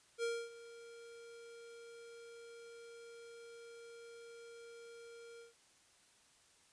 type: tone with ADSR envelope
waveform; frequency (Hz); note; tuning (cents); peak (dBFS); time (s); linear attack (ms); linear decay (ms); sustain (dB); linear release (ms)
square; 466.2; A#4; 0; -35; 0.18-5.54; 52; 260; -18; 140
effects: white hiss -68 dBFS RMS until 6.72 s + resampled to 22050 Hz